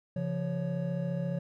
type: tone cluster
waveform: triangle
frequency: 138.2 / 172.7 / 558 Hz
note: C#3 / F3 / C#5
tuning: -5 / -19 / +11 cents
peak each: -33 / -30 / -36 dBFS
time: 0.16-1.39 s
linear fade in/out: 5 ms
effects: none